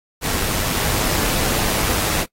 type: noise with amplitude modulation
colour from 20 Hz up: pink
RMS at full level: -19 dBFS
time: 0.21-2.26 s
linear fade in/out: 50 ms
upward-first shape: sine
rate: 100 Hz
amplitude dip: 35%
effects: noise-tail reverb RT60 0.1 s tail -24 dB re dry + AAC 48 kbps